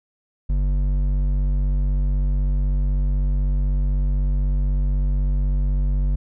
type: tone with hard clipping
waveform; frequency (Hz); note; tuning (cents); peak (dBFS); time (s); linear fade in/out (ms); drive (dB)
sine; 48.03; G1; -35; -19; 0.49-6.16; 10; 8
effects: none